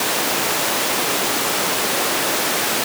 pink high-pass noise, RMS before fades -20 dBFS, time 0-2.84 s, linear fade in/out 2 ms, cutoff 320 Hz, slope 12 dB/octave, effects none

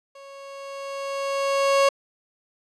30% pulse tone with level ramp, 552 Hz, C#5, 7 cents flat, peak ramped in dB -40 to -12 dBFS, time 0.15-1.89 s, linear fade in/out 5 ms, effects low-pass 7000 Hz 12 dB/octave

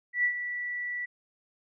sine tone with ADSR envelope, 1957 Hz, B6, 16 cents flat, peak -21 dBFS, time 0.13-1.06 s, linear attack 110 ms, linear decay 85 ms, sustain -10 dB, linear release 14 ms, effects none

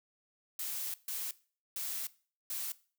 blue noise bursts at uneven times, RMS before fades -38 dBFS, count 4, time 0.59-0.94 / 1.08-1.31 / 1.76-2.07 / 2.5-2.72 s, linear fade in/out 2 ms, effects noise-tail reverb RT60 0.4 s tail -19 dB re dry

